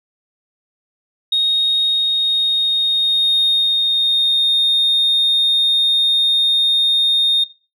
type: tone with pitch glide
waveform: sine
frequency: 3729 to 3680 Hz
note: A#7 to A#7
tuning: 0 to -23 cents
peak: -11 dBFS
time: 1.32-7.44 s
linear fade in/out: 5 ms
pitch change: -23 cents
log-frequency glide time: 1.83-4.5 s
effects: noise-tail reverb RT60 0.3 s tail -17 dB re dry + tanh soft clip ceiling -9 dBFS